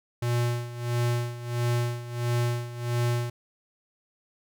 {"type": "tone with tremolo", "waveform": "square", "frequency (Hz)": 120, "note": "B2", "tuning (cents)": -49, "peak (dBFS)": -23, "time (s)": [0.22, 3.3], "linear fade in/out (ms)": 5, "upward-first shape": "sine", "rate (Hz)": 1.5, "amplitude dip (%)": 80, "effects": []}